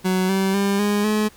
30% pulse tone with pitch steps, 185.9 / 192.34 / 199.01 / 205.9 / 213.1 Hz, F#3 / G3 / G3 / G#3 / G#3, +8 / -33 / +26 / -15 / +45 cents, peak -15 dBFS, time 0.04-1.29 s, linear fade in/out 20 ms, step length 250 ms, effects pink hiss -49 dBFS RMS until 1.36 s

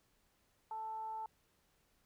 sine tone with frequency modulation, 880 Hz, A5, in tune, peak -40 dBFS, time 0.71-1.26 s, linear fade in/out 2 ms, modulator 440 Hz, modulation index 0.21, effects pink hiss -75 dBFS RMS until 2.05 s

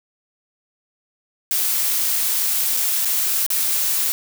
blue noise with dropouts, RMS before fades -20 dBFS, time 1.51-4.12 s, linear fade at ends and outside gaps 0 ms, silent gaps 2.767-2.771 / 3.049-3.055 / 3.464-3.503 s, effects none

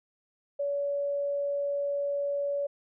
sine tone, 568 Hz, C#5, 42 cents sharp, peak -27 dBFS, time 0.59-2.67 s, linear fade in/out 10 ms, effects none

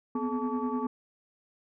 sine tone cluster, 245.1 / 255 / 427.5 / 874 / 1142 Hz, B3 / C4 / A4 / A5 / D6, -13 / -44 / -50 / -12 / -49 cents, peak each -32 / -32 / -35 / -37 / -37 dBFS, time 0.15-0.87 s, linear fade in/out 5 ms, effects tanh soft clip ceiling -20 dBFS

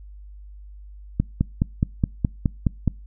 click train, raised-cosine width 5 ms, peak -6 dBFS, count 9, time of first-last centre 1.2-2.877 s, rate 4.77 Hz, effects noise-tail reverb RT60 0.3 s tail -26 dB re dry + added 50 Hz sine -39 dBFS peak until 3.06 s

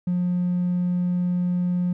triangle tone, 178.2 Hz, F3, 35 cents sharp, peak -17 dBFS, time 0.07-1.93 s, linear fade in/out 5 ms, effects tanh soft clip ceiling -16 dBFS

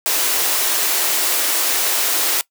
white high-pass noise, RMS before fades -18 dBFS, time 0.06-2.41 s, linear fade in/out 0 ms, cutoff 290 Hz, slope 48 dB/octave, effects noise-tail reverb RT60 0.1 s tail -21 dB re dry

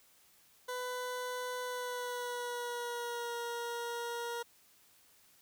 20% pulse tone with pitch glide, 499.1 to 472.2 Hz, B4 to A#4, +18 to +22 cents, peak -32 dBFS, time 0.68-4.43 s, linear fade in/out 10 ms, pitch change -96 cents, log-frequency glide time 1.61-3.35 s, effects white hiss -65 dBFS RMS until 5.41 s

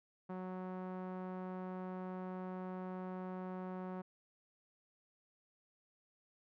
sawtooth tone with low-pass filter, 184.7 Hz, F#3, 3 cents flat, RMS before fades -44 dBFS, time 0.29-4.02 s, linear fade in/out 10 ms, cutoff 1100 Hz, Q 1.3, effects none

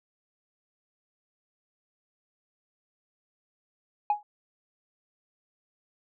sine tone with exponential decay, 833 Hz, G#5, 5 cents sharp, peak -16 dBFS, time 4.1-4.23 s, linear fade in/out 2 ms, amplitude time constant 27 ms, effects tanh soft clip ceiling -18 dBFS

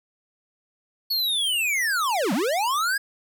square linear two-way sweep, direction down then up, 4435 to 174.61 to 1673 Hz, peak -22 dBFS, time 1.1-2.98 s, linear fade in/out 10 ms, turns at 2.33 s, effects none

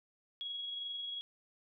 sine tone with amplitude modulation, 3322 Hz, G#7, in tune, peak -37 dBFS, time 0.41-1.21 s, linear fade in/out 0 ms, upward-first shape sine, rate 22.5 Hz, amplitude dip 30%, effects none

